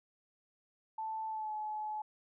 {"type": "tone with pitch glide", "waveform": "sine", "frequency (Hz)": [880, 854.5], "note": ["A5", "G#5"], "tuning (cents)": [0, 49], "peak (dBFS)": -36, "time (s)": [0.98, 2.02], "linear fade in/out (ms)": 5, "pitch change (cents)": -51, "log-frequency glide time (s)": [1.28, 1.53], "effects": []}